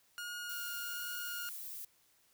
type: tone with vibrato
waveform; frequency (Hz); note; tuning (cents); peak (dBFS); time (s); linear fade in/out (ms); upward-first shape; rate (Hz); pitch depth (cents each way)
sawtooth; 1429; F6; +39; -37; 0.18-1.49; 0; triangle; 1.3; 10
type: noise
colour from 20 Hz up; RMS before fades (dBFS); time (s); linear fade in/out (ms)
violet; -45; 0.49-1.85; 5
effects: white hiss -70 dBFS RMS until 2.33 s